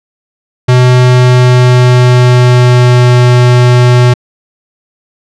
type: tone with pitch glide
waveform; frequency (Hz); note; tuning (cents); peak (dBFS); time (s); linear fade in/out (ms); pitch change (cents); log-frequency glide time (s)
square; 125.5 to 123.42; B2 to B2; +28 to -1; -3; 0.68-4.14; 10; -29; 1.02-3.14
effects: low-pass 6000 Hz 12 dB/octave